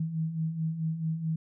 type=beating tone pair; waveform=sine; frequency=157.2 / 161.8 Hz; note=D#3 / E3; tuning=+18 / -32 cents; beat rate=4.6 Hz; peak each=-36 / -29 dBFS; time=0-1.36 s; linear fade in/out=5 ms; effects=none